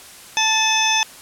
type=harmonic tone with a mistuned harmonic; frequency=880 Hz; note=A5; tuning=in tune; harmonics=1 / 2 / 3 / 4 / 6 / 7; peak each=-21 / -26 / -21 / -21 / -26 / -22 dBFS; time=0.37-1.03 s; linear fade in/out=0 ms; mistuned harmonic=3; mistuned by=-44 cents; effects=white hiss -41 dBFS RMS until 1.21 s + low-pass 12000 Hz 12 dB/octave